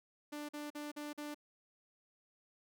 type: tone bursts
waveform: sawtooth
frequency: 295.5 Hz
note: D4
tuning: 11 cents sharp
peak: -38 dBFS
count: 5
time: 0.32-1.346 s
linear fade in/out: 10 ms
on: 170 ms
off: 44 ms
effects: none